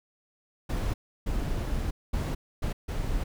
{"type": "noise bursts at uneven times", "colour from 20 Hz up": "brown", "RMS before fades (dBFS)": -29, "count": 5, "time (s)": [[0.69, 0.94], [1.26, 1.91], [2.13, 2.35], [2.62, 2.73], [2.88, 3.24]], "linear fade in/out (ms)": 10, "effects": []}